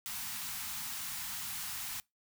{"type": "band-stop noise", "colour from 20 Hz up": "white", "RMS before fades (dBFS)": -40, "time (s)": [0.06, 2], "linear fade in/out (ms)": 0, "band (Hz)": [250, 760], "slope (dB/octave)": 48, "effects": ["noise-tail reverb RT60 0.2 s tail -24 dB re dry"]}